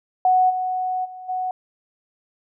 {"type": "tone with level steps", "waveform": "sine", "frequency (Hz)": 740, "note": "F#5", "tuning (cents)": 0, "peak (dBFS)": [-13, -21, -34, -22], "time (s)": [0.25, 1.51], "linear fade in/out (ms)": 2, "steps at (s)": [0.49, 1.04, 1.28], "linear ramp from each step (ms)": 20, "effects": []}